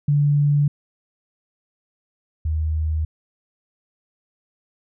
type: tone pair in turn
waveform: sine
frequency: 145.1 / 78.3 Hz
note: D3 / D#2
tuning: -21 / +11 cents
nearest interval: major seventh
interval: 1068 cents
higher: first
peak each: -14 / -19 dBFS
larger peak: first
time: 0.08-0.68 / 2.45-3.05 s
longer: neither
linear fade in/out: 5 ms
effects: none